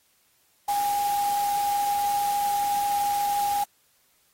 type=tone in noise; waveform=sine; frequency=814 Hz; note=G#5; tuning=35 cents flat; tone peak=-22 dBFS; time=0.68-3.64 s; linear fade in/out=5 ms; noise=white; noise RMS=-36 dBFS; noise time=0.68-3.64 s; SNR=+11 dB; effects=white hiss -65 dBFS RMS until 4.33 s + AAC 48 kbps